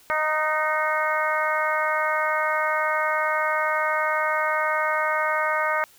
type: harmonic tone with a mistuned harmonic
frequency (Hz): 309.8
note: D#4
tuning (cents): -7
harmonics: 2 / 3 / 4 / 5 / 6 / 7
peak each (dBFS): -27 / -28 / -26 / -28 / -30 / -30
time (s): 0.1-5.84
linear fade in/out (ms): 0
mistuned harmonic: 5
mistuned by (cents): -25
effects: white hiss -54 dBFS RMS until 5.98 s